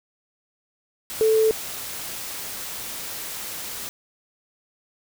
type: tone in noise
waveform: sine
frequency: 440 Hz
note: A4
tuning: in tune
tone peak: -15 dBFS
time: 1.21-1.51 s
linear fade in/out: 0 ms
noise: white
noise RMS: -33 dBFS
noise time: 1.1-3.89 s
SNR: +15 dB
effects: none